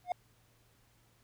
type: tone with exponential growth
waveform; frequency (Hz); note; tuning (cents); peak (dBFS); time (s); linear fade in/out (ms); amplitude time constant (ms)
triangle; 717; F5; +45; -24; 0.04-0.12; 2; 17
effects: added 115 Hz sine -69 dBFS peak until 1.23 s + pink hiss -69 dBFS RMS until 1.23 s